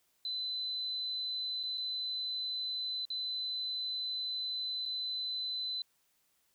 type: tone with dropouts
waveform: sine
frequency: 4024 Hz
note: B7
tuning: 32 cents sharp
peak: -34 dBFS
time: 0.25-5.82 s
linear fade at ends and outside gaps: 2 ms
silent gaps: 1.631-1.635 / 1.775-1.779 / 3.053-3.102 / 4.855-4.86 s
effects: white hiss -74 dBFS RMS until 6.54 s